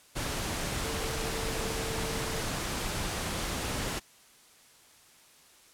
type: tone in noise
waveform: sine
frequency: 448.4 Hz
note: A4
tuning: 33 cents sharp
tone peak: -39 dBFS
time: 0.83-2.42 s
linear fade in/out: 20 ms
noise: pink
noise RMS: -33 dBFS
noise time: 0.15-4 s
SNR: -9 dB
effects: white hiss -58 dBFS RMS until 5.73 s + low-pass 11000 Hz 12 dB/octave